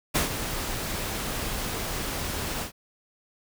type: noise with ADSR envelope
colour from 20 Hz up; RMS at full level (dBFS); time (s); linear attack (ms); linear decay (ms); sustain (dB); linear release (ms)
pink; -22; 0.14-2.72; 19; 120; -9; 98
effects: none